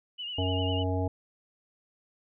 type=tone with vibrato; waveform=sine; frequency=2903 Hz; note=F#7; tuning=34 cents flat; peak=-34 dBFS; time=0.18-0.84 s; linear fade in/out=20 ms; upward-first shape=sine; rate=10 Hz; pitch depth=57 cents each way
type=harmonic tone; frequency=92.5 Hz; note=F#2; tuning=in tune; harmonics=1 / 3 / 5 / 7 / 9; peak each=-28 / -33 / -35 / -36 / -38 dBFS; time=0.38-1.08 s; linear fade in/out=5 ms
effects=none